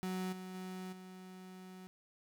35% pulse tone with level steps, 185.5 Hz, F#3, 5 cents sharp, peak -35 / -43 / -41 / -48 dBFS, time 0.03-1.87 s, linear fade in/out 0 ms, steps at 0.32 / 0.54 / 0.92 s, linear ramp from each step 10 ms, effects none

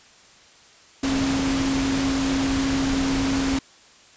sine tone in noise, 270 Hz, C#4, 45 cents flat, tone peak -21 dBFS, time 1.03-3.59 s, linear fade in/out 5 ms, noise pink, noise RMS -27 dBFS, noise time 1.03-3.59 s, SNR +3 dB, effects white hiss -51 dBFS RMS until 4.16 s + resampled to 16000 Hz

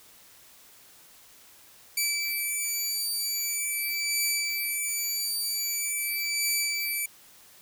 10% pulse beating tone pair, 2315 / 2315.44 Hz, D7 / D7, -25 / -25 cents, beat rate 0.44 Hz, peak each -21 dBFS, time 1.97-7.06 s, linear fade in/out 5 ms, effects white hiss -54 dBFS RMS until 7.61 s

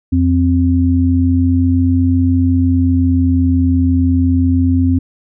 sine tone pair together, 87.3 / 261.6 Hz, F2 / C4, 0 / 0 cents, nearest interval octave + perfect fifth, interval 1900 cents, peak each -12 dBFS, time 0.12-4.99 s, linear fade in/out 10 ms, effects none

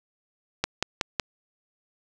click train, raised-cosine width 0.2 ms, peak -6 dBFS, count 4, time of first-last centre 0.64-1.198 s, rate 5.38 Hz, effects none

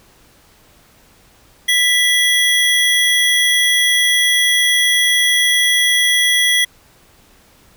square tone pair together, 1975.5 / 3322 Hz, B6 / G#7, 0 / 0 cents, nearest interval major sixth, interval 900 cents, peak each -15 dBFS, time 1.68-6.65 s, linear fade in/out 10 ms, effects pink hiss -50 dBFS RMS until 7.76 s

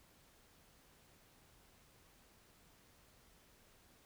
silence, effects pink hiss -67 dBFS RMS until 4.05 s

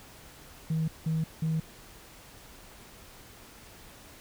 sine tone bursts, 159.8 Hz, D#3, 47 cents sharp, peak -24 dBFS, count 3, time 0.7-1.6 s, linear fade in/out 5 ms, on 180 ms, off 180 ms, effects tanh soft clip ceiling -23 dBFS + pink hiss -51 dBFS RMS until 4.2 s

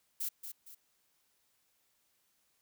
violet noise with echo, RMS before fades -36 dBFS, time 0.2-0.29 s, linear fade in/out 10 ms, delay 230 ms, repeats 2, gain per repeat -8 dB, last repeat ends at 0.75 s, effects white hiss -75 dBFS RMS until 2.61 s

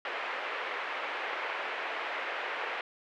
white band-pass noise, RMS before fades -36 dBFS, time 0.05-2.81 s, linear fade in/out 2 ms, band 420 to 2400 Hz, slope 24 dB/octave, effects none

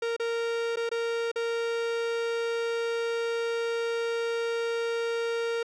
45% pulse tone with dropouts, 463.7 Hz, A#4, 9 cents flat, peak -27 dBFS, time 0.02-5.63 s, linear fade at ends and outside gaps 5 ms, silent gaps 0.165-0.197 / 0.759-0.769 / 0.892-0.914 / 1.316-1.358 s, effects low-pass 5000 Hz 12 dB/octave

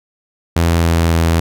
sawtooth tone with pitch steps, 84 / 83.37 / 82.75 Hz, E2 / E2 / E2, +33 / +20 / +7 cents, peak -7 dBFS, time 0.56-1.4 s, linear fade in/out 5 ms, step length 280 ms, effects none

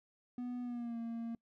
triangle tone with pitch glide, 246.1 to 230.9 Hz, B3 to A#3, -6 to -16 cents, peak -36 dBFS, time 0.38-1.35 s, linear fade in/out 2 ms, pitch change -110 cents, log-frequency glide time 0.62-0.98 s, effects noise-tail reverb RT60 0.1 s tail -26 dB re dry

